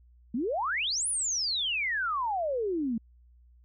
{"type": "exponential two-way sweep", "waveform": "sine", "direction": "up then down", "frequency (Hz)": [215, 10310, 215], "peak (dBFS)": -27, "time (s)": [0.34, 2.98], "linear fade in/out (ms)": 5, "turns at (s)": 1.08, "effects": ["added 60 Hz sine -55 dBFS peak until 3.64 s"]}